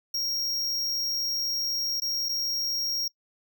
square tone with dropouts, 5588 Hz, F8, in tune, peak -27 dBFS, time 0.14-3.08 s, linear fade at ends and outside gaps 5 ms, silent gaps 2.001-2.019 / 2.287-2.291 s, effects noise-tail reverb RT60 0.1 s tail -23 dB re dry

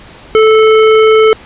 square tone, 437.6 Hz, A4, 9 cents flat, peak -4 dBFS, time 0.35-1.33 s, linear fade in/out 0 ms, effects pink hiss -35 dBFS RMS until 1.45 s + resampled to 8000 Hz

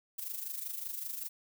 violet noise with amplitude modulation, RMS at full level -37 dBFS, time 0.18-1.29 s, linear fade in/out 10 ms, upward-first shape sine, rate 25.2 Hz, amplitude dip 65%, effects none

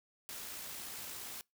white noise with amplitude modulation, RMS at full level -44 dBFS, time 0.29-1.41 s, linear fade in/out 0 ms, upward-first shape sine, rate 57.4 Hz, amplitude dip 25%, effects noise-tail reverb RT60 0.2 s tail -25 dB re dry

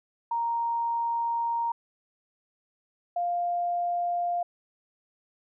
sine tone pair in turn, 932.3 / 700 Hz, A#5 / F5, 0 / +4 cents, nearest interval perfect fourth, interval 496 cents, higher first, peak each -25 dBFS, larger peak neither, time 0.31-1.72 / 3.16-4.43 s, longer first, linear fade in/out 5 ms, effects none

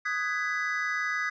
triangle chord, G# minor seventh, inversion second, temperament just, 1245.9 / 1495.1 / 1661.2 / 1993.5 Hz, D#6 / F#6 / G#6 / B6, +2 / +18 / 0 / +16 cents, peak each -32 / -35 / -30 / -30 dBFS, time 0.05-1.3 s, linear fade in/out 10 ms, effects resampled to 16000 Hz

